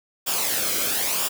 white noise with flanger, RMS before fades -24 dBFS, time 0.26-1.29 s, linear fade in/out 20 ms, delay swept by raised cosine 0.48 to 1.12 ms, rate 1 Hz, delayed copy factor -0.6, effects none

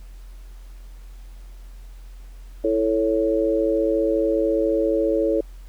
sine chord, A major, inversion second, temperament equal, 329.6 / 440 / 554.4 Hz, E4 / A4 / C#5, 0 / 0 / 0 cents, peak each -22 dBFS, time 2.64-5.41 s, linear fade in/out 5 ms, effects added 43 Hz sine -37 dBFS peak until 5.68 s + pink hiss -56 dBFS RMS until 5.68 s

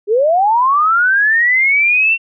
sine linear sweep, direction up, 392 to 2732 Hz, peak -9 dBFS, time 0.07-2.18 s, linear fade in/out 50 ms, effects none

